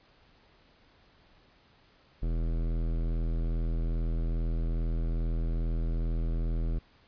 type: tone with hard clipping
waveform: sine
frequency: 41.2 Hz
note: E1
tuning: in tune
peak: -29 dBFS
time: 2.22-6.79 s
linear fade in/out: 10 ms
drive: 17 dB
effects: pink hiss -62 dBFS RMS until 7.07 s + resampled to 11025 Hz